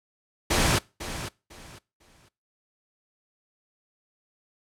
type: noise with echo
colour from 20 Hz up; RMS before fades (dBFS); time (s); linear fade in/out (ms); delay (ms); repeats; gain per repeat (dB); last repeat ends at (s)
pink; -22; 0.5-0.79; 10; 500; 3; -12; 2.29
effects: noise-tail reverb RT60 0.3 s tail -23 dB re dry + low-pass 10000 Hz 12 dB/octave